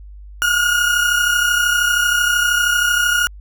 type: tone pair together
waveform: 35% pulse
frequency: 1409 / 1441.9 Hz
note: F6 / F#6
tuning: +15 / -45 cents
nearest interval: unison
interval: 40 cents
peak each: -19 / -13 dBFS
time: 0.42-3.27 s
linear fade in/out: 0 ms
effects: added 50 Hz sine -34 dBFS peak until 3.4 s